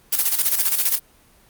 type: noise with tremolo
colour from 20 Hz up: blue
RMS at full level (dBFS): -17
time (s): 0.12-0.99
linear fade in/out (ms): 10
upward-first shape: square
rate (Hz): 15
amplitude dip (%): 65
effects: pink hiss -54 dBFS RMS until 1.49 s + Opus 24 kbps